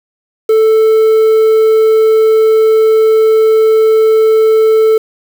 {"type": "tone with quantisation", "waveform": "triangle", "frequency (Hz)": 440, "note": "A4", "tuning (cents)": 0, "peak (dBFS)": -3, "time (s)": [0.49, 4.98], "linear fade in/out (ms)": 5, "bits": 5, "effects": []}